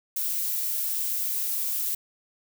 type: noise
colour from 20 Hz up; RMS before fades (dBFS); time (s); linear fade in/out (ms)
violet; -28; 0.16-1.95; 5
effects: none